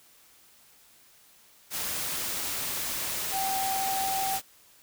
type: tone in noise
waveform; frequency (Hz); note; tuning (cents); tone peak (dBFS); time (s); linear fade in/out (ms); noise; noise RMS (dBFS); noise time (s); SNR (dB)
sine; 773; G5; -24; -28; 3.31-4.4; 50; white; -32; 1.7-4.42; +1
effects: white hiss -58 dBFS RMS until 4.82 s